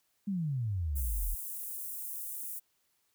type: exponential sweep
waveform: sine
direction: down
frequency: 208.8 to 36.71 Hz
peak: -30 dBFS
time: 0.27-1.35 s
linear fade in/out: 10 ms
type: high-pass noise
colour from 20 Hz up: white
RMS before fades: -40 dBFS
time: 0.95-2.6 s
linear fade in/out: 20 ms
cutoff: 9300 Hz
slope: 24 dB/octave
effects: white hiss -75 dBFS RMS until 3.14 s